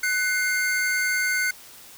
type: tone pair together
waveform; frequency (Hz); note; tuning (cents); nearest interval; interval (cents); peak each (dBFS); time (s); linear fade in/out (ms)
square; 1495.5 / 2115; F#6 / C7; +18 / +18; tritone; 600; -25; 0.03-1.51; 5
effects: white hiss -46 dBFS RMS until 1.97 s